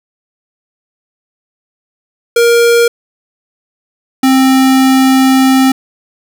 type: tone pair in turn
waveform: square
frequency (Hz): 469.9 / 263.7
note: A#4 / C4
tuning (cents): +14 / +14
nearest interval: minor seventh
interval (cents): 1000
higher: first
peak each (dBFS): -6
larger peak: neither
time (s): 2.36-2.88 / 4.23-5.72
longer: second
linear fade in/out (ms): 5
effects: none